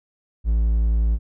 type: tone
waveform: triangle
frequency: 55.6 Hz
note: A1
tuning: 19 cents sharp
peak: -14 dBFS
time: 0.44-1.19 s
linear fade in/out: 50 ms
effects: none